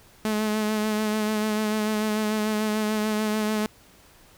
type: tone with vibrato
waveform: sawtooth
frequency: 214.3 Hz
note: A3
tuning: 45 cents flat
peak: -19 dBFS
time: 0.25-3.66 s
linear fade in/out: 0 ms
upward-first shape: sine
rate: 6.8 Hz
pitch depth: 26 cents each way
effects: pink hiss -54 dBFS RMS until 4.37 s